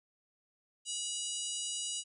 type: harmonic tone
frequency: 970 Hz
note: B5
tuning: 31 cents flat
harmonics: 3 / 4 / 5 / 6 / 7 / 8 / 9 / 10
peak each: -40 / -47 / -47 / -48 / -42 / -43 / -43 / -49 dBFS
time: 0.85-2.04 s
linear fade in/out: 50 ms
effects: none